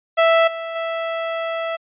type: tone with level steps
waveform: sawtooth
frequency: 659.3 Hz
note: E5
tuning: in tune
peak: -8 / -22 / -18 dBFS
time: 0.17-1.77 s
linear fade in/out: 20 ms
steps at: 0.47 / 0.75 s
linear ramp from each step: 10 ms
effects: resampled to 8000 Hz